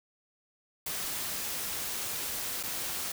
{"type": "noise with dropouts", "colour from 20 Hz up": "white", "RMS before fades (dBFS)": -35, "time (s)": [0.86, 3.12], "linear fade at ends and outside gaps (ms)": 5, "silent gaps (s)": [2.63, 2.634], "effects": []}